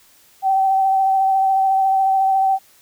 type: tone with vibrato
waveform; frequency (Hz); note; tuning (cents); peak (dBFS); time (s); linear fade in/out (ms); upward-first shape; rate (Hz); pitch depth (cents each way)
sine; 771; G5; -29; -13; 0.42-2.59; 50; sine; 14; 18
effects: white hiss -52 dBFS RMS until 2.81 s